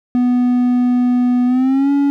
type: tone with pitch glide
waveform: triangle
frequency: 246.9 to 282 Hz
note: B3 to C#4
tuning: 0 to +30 cents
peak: -9 dBFS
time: 0.15-2.1 s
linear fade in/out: 0 ms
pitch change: +230 cents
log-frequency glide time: 1.46-1.91 s
effects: none